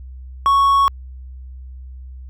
triangle tone, 1108.7 Hz, C#6, in tune, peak -9 dBFS, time 0.46-0.88 s, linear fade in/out 0 ms, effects added 64 Hz sine -32 dBFS peak until 2.29 s

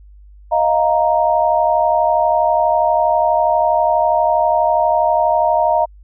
sine chord, Eb suspended second, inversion none, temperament equal with one note detuned, 626.2 / 698.5 / 932.3 Hz, Eb5 / F5 / Bb5, +11 / 0 / 0 cents, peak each -16 dBFS, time 0.51-5.86 s, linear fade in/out 20 ms, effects added 50 Hz sine -39 dBFS peak until 6.03 s

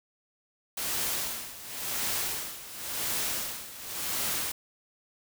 white noise with tremolo, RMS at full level -30 dBFS, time 0.77-4.52 s, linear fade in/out 5 ms, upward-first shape sine, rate 0.93 Hz, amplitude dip 80%, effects none

